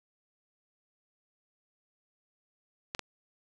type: clicks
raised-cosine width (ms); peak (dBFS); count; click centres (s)
0.2; -17; 2; 2.949 / 2.993
effects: none